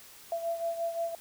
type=beating tone pair; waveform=sine; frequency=671 / 676.7 Hz; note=E5 / E5; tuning=+31 / +45 cents; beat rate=5.7 Hz; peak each=-31 / -37 dBFS; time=0.32-1.15 s; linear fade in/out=2 ms; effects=white hiss -52 dBFS RMS until 1.2 s